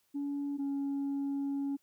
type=tone pair in turn; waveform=sine; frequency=283.9 / 278.9 Hz; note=C#4 / C#4; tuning=+41 / +11 cents; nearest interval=unison; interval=30 cents; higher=first; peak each=-31 / -29 dBFS; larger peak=second; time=0.14-0.58 / 0.58-1.77 s; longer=second; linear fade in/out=20 ms; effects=tanh soft clip ceiling -30 dBFS + white hiss -74 dBFS RMS until 1.82 s